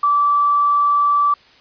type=tone with quantisation; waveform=sine; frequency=1160 Hz; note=D6; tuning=22 cents flat; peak=-12 dBFS; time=0.03-1.34 s; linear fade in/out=5 ms; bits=7; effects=white hiss -49 dBFS RMS until 1.6 s + resampled to 11025 Hz